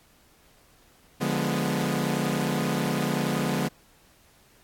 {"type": "chord", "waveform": "sawtooth", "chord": "D diminished seventh", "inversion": "none", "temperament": "equal with one note detuned", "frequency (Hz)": [146.83, 176.75, 207.7, 246.9], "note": ["D3", "F3", "Ab3", "Cb4"], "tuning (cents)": [0, 21, 0, 0], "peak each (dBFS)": -26, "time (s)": [1.2, 3.69], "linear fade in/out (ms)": 20, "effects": ["pink hiss -59 dBFS RMS until 4.63 s", "AAC 64 kbps"]}